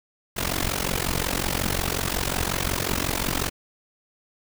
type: noise with amplitude modulation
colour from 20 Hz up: pink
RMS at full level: -22 dBFS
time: 0.36-3.5 s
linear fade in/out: 20 ms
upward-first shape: sine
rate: 45.5 Hz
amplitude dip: 90%
effects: none